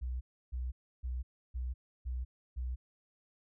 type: tone bursts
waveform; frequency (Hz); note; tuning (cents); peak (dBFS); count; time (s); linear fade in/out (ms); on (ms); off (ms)
sine; 62.4; B1; +19; -34; 6; 0.01-2.76; 20; 200; 310
effects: none